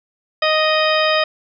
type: harmonic tone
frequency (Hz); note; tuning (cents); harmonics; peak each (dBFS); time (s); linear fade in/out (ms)
622.3; D#5; 0; 1 / 2 / 3 / 4 / 5 / 6 / 8; -17 / -20 / -22 / -23 / -24 / -25 / -26; 0.42-1.24; 5
effects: none